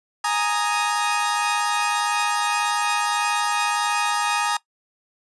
sawtooth chord, Ab suspended second, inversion none, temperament equal, 830.6 / 932.3 / 1244.5 Hz, Ab5 / Bb5 / Eb6, 0 / 0 / 0 cents, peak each -21 dBFS, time 0.24-4.57 s, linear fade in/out 5 ms, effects noise-tail reverb RT60 0.1 s tail -19 dB re dry + resampled to 24000 Hz

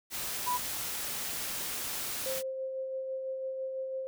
white noise, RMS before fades -36 dBFS, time 0.1-2.43 s, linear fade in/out 50 ms
sine tone, 987.8 Hz, B5, in tune, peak -28 dBFS, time 0.46-0.58 s, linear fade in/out 20 ms
sine tone with tremolo, 527 Hz, C5, 12 cents sharp, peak -32 dBFS, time 2.26-4.07 s, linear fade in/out 0 ms, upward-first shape sine, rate 6 Hz, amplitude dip 30%
effects none

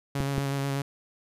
sawtooth tone with vibrato, 138.59 Hz, C#3, in tune, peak -23 dBFS, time 0.15-0.82 s, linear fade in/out 5 ms, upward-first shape square, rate 8.2 Hz, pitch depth 15 cents each way
clicks, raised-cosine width 3 ms, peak -15 dBFS, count 2, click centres 0.204 / 0.381 s
effects resampled to 32000 Hz

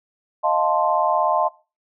sine chord, F dominant seventh, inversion third, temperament equal, 622.3 / 698.5 / 880 / 1046.5 Hz, Eb5 / F5 / A5 / C6, 0 / 0 / 0 / 0 cents, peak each -22 dBFS, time 0.43-1.49 s, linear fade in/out 20 ms, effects noise-tail reverb RT60 0.3 s tail -19 dB re dry

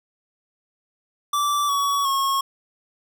square tone with pitch steps, 1165 / 1127.3 / 1090.8 Hz, D6 / C#6 / C#6, -14 / +29 / -28 cents, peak -20 dBFS, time 1.33-2.41 s, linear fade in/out 5 ms, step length 360 ms, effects none

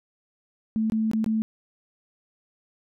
sine tone with dropouts, 220 Hz, A3, in tune, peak -21 dBFS, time 0.76-1.42 s, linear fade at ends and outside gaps 0 ms, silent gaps 0.899-0.921 / 1.114-1.134 / 1.243-1.262 s, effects none

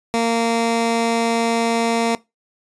15% pulse tone, 230.6 Hz, A#3, 19 cents flat, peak -10 dBFS, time 0.14-2.15 s, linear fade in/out 0 ms, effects noise-tail reverb RT60 0.2 s tail -20 dB re dry + resampled to 22050 Hz

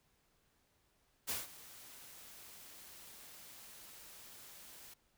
white noise with ADSR envelope, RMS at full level -37 dBFS, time 1.27-4.94 s, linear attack 26 ms, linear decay 170 ms, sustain -18 dB, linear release 7 ms, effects pink hiss -75 dBFS RMS until 5.17 s

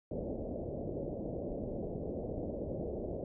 white low-pass noise, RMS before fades -39 dBFS, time 0.11-3.24 s, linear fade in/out 2 ms, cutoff 610 Hz, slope 48 dB/octave, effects none

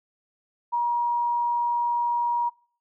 sine tone, 953 Hz, A#5, 38 cents sharp, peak -21 dBFS, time 0.72-2.5 s, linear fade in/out 20 ms, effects noise-tail reverb RT60 0.5 s tail -24 dB re dry

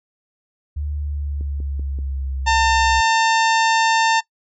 sine tone with pitch glide, 73.5 to 64.73 Hz, D2 to C2, +2 to -18 cents, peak -22 dBFS, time 0.76-3.01 s, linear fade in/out 10 ms, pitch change -220 cents, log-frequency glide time 0.95-2.79 s
click train, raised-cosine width 3 ms, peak -24 dBFS, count 4, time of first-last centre 1.41-1.988 s, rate 5.19 Hz
harmonic tone, 900 Hz, A5, 39 cents sharp, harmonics 1 / 2 / 3 / 4 / 5 / 6 / 7 / 8, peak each -15 / -21 / -25 / -27 / -29 / -31 / -32 / -33 dBFS, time 2.46-4.21 s, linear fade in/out 20 ms
effects noise-tail reverb RT60 0.1 s tail -21 dB re dry

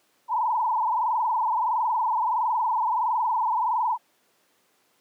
sine tone with frequency modulation, 932.3 Hz, A#5, in tune, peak -21 dBFS, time 0.28-3.98 s, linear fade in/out 50 ms, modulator 21.5 Hz, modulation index 3.5, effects pink hiss -65 dBFS RMS until 5 s + high-pass 300 Hz 12 dB/octave

